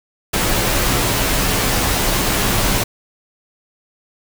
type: noise with comb filter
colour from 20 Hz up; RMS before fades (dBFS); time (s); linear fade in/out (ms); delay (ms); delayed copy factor
pink; -17; 0.33-2.84; 10; 13; -0.55
effects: none